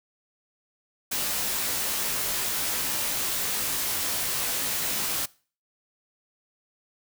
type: noise with comb filter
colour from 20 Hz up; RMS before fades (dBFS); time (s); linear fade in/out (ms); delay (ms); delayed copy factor
white; -28; 1.11-5.26; 10; 17; -0.65
effects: noise-tail reverb RT60 0.4 s tail -22 dB re dry